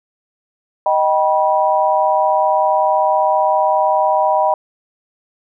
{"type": "chord", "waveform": "sine", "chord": "Eb augmented", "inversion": "none", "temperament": "just", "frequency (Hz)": [622.3, 777.8, 972.3], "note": ["Eb5", "G5", "B5"], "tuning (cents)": [0, -14, -27], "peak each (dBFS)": -16, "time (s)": [0.86, 4.54], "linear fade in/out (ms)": 2, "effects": []}